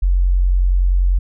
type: tone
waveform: sine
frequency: 45.24 Hz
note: F#1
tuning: 38 cents flat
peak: -11 dBFS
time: 0.02-1.19 s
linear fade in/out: 10 ms
effects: none